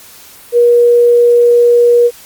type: tone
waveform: sine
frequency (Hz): 478.3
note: A#4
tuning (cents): +44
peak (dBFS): -4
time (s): 0.52-2.11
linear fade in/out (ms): 50
effects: white hiss -37 dBFS RMS until 2.25 s + Opus 48 kbps